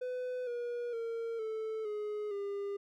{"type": "tone with pitch steps", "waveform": "triangle", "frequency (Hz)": [502, 480.2, 459.3, 439.3, 420.2, 401.9], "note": ["B4", "B4", "A#4", "A4", "G#4", "G4"], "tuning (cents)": [28, -49, -26, -3, 20, 43], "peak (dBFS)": -33, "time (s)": [0.01, 2.77], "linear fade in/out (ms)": 10, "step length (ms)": 460, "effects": []}